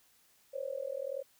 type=tone with amplitude modulation; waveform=sine; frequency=543 Hz; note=C#5; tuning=36 cents flat; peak=-31 dBFS; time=0.53-1.23 s; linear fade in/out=20 ms; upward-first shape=sine; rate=40.9 Hz; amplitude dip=95%; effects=white hiss -67 dBFS RMS until 1.39 s